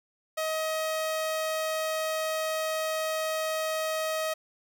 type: tone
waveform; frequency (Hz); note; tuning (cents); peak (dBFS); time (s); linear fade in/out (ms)
sawtooth; 632; D#5; +27; -24; 0.37-4.34; 10
effects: none